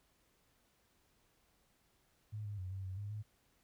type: tone with pitch steps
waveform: sine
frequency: 106.3 / 102.8 / 92.2 / 96.2 / 93.9 / 102.1 / 106.1 Hz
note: G#2 / G#2 / F#2 / G2 / F#2 / G#2 / G#2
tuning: +41 / -17 / -6 / -32 / +26 / -29 / +38 cents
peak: -40 dBFS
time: 2.32-3.23 s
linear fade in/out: 20 ms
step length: 130 ms
effects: pink hiss -74 dBFS RMS until 3.63 s